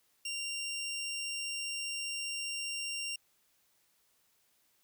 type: tone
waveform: 20% pulse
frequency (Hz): 2775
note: F7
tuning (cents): -12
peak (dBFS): -31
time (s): 0.25-3.16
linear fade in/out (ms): 5
effects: white hiss -72 dBFS RMS until 4.83 s